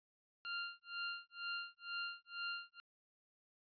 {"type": "tone with tremolo", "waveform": "20% pulse", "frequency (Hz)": 1393, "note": "F6", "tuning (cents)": -5, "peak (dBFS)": -34, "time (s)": [0.45, 2.8], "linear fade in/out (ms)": 0, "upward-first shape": "sine", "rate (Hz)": 2.1, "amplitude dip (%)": 100, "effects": ["resampled to 11025 Hz"]}